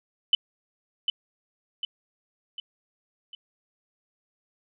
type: tone with echo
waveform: sine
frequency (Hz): 3013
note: F#7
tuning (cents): +31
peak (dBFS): -15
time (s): 0.33-0.35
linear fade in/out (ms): 2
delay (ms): 750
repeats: 4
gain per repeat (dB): -6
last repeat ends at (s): 3.35
effects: none

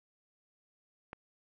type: click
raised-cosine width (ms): 0.5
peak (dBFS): -27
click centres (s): 1.131
effects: none

